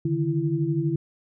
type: tone cluster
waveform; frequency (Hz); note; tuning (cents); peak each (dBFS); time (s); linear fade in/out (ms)
sine; 143 / 155.2 / 333.9; D3 / D#3 / E4; -46 / -4 / +22; -26; 0.05-0.96; 5
effects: none